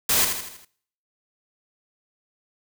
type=noise with echo; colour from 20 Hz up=white; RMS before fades=-20 dBFS; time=0.09-0.25 s; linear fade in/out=5 ms; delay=80 ms; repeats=5; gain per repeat=-6 dB; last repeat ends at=0.65 s; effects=noise-tail reverb RT60 0.6 s tail -21 dB re dry